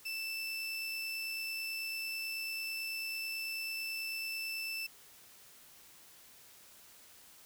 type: tone with amplitude modulation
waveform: 30% pulse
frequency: 2653 Hz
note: E7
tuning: 10 cents sharp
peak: -33 dBFS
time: 0.05-4.87 s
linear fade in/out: 10 ms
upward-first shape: sine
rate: 69.1 Hz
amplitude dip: 25%
effects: white hiss -58 dBFS RMS until 7.45 s